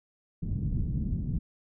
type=low-pass noise; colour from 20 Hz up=white; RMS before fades=-30 dBFS; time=0.42-1.39 s; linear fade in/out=10 ms; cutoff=180 Hz; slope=24 dB/octave; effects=none